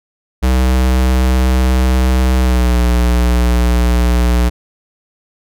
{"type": "tone with pitch glide", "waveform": "square", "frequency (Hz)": [63.7, 60.3], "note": ["C2", "B1"], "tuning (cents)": [-46, -41], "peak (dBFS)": -10, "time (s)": [0.42, 4.5], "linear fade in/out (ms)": 20, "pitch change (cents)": -95, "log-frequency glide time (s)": [2.39, 2.78], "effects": []}